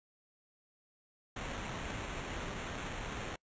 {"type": "noise with sample-and-hold", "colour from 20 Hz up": "pink", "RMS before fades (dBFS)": -41, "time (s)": [1.36, 3.36], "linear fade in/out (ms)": 5, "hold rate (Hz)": 4900, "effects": ["noise-tail reverb RT60 0.1 s tail -26 dB re dry", "resampled to 16000 Hz"]}